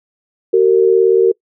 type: tone pair together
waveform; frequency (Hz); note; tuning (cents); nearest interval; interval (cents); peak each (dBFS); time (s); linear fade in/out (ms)
sine; 379.1 / 457.1; F#4 / A#4; +42 / -34; minor third; 324; -10; 0.53-1.32; 10
effects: noise-tail reverb RT60 0.1 s tail -24 dB re dry